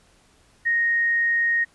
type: tone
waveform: sine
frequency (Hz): 1864.7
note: A#6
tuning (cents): 0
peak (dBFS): -18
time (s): 0.65-1.65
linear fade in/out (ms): 20
effects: pink hiss -58 dBFS RMS until 1.74 s + resampled to 24000 Hz